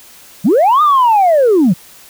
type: linear two-way sweep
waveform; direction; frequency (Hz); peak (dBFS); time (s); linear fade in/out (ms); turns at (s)
sine; up then down; 153.2 to 1240 to 153.2; -5; 0.44-1.74; 20; 0.82
effects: tanh soft clip ceiling -4 dBFS + white hiss -40 dBFS RMS until 2.09 s